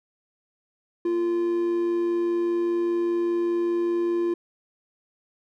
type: tone with amplitude modulation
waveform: triangle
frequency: 345.4 Hz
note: F4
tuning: 19 cents flat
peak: -18 dBFS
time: 1.05-4.34 s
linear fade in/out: 5 ms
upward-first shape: sine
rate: 105 Hz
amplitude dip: 30%
effects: none